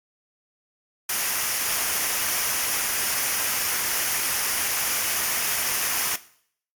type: noise with comb filter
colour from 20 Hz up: white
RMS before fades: -25 dBFS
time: 1.09-6.16 s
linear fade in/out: 5 ms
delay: 0.25 ms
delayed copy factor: -0.5
effects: noise-tail reverb RT60 0.6 s tail -17 dB re dry + AAC 64 kbps